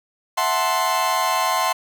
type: chord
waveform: 40% pulse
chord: F# half-diminished seventh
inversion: third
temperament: equal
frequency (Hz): 659.3 / 740 / 880 / 1046.5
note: E5 / F#5 / A5 / C6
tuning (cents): 0 / 0 / 0 / 0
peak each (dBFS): -26 / -24 / -25 / -20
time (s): 0.37-1.73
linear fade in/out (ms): 10
effects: none